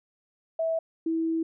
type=tone pair in turn; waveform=sine; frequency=652 / 326 Hz; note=E5 / E4; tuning=-19 / -19 cents; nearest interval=octave; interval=1200 cents; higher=first; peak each=-24 dBFS; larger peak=neither; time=0.59-0.79 / 1.06-1.43 s; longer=second; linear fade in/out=5 ms; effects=none